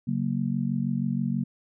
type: chord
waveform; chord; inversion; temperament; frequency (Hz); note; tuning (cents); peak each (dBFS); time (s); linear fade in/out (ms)
sine; F# major; second; just; 138.75 / 185 / 231.2; C#3 / F#3 / A#3; +2 / 0 / -14; -29 / -29 / -28; 0.07-1.44; 10
effects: none